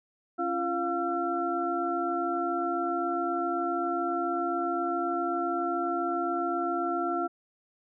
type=tone cluster; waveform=sine; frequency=275.3 / 342.7 / 703 / 1352 Hz; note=C#4 / F4 / F5 / E6; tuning=-12 / -33 / +11 / +43 cents; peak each=-36 / -31 / -31 / -32 dBFS; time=0.38-7.28 s; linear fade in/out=20 ms; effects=none